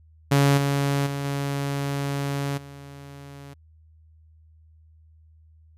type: tone with level steps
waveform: sawtooth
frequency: 140.5 Hz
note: C#3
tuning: 24 cents sharp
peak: -12 / -17 / -23 / -21 / -36 dBFS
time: 0.31-3.54 s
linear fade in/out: 10 ms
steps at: 0.57 / 1.06 / 1.24 / 2.57 s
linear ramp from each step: 10 ms
effects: added 79 Hz sine -51 dBFS peak until 5.77 s + resampled to 32000 Hz